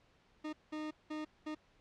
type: tone bursts at uneven times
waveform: 40% pulse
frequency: 307.1 Hz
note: D#4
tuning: 23 cents flat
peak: -38 dBFS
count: 4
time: 0.44-0.53 / 0.72-0.91 / 1.1-1.25 / 1.46-1.55 s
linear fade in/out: 10 ms
effects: pink hiss -69 dBFS RMS until 1.8 s + low-pass 4000 Hz 12 dB/octave